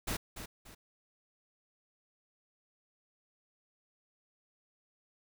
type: noise with echo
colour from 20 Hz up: pink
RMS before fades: -35 dBFS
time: 0.07-0.17 s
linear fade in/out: 10 ms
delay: 290 ms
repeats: 2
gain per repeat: -9 dB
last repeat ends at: 0.75 s
effects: none